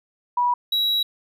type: tone pair in turn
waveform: sine / triangle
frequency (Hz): 974 / 3880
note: B5 / B7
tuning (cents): -24 / -31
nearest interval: 2 octaves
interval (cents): 2393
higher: second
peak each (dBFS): -17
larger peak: neither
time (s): 0.37-0.54 / 0.72-1.03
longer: second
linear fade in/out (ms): 5
effects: none